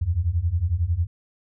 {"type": "beating tone pair", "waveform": "sine", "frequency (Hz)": [79.4, 90.4], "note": ["D#2", "F#2"], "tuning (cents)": [36, -40], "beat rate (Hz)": 11, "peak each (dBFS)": [-24, -22], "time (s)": [0.01, 1.07], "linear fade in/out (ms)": 10, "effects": []}